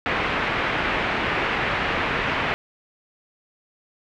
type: low-pass noise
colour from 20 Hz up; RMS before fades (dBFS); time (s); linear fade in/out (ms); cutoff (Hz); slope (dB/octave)
white; -24; 0.06-2.54; 0; 2500; 24
effects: none